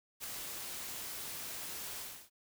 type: noise with ADSR envelope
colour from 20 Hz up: white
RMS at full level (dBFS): -40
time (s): 0.2-2.3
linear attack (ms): 39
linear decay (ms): 7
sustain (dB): -3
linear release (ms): 310
effects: none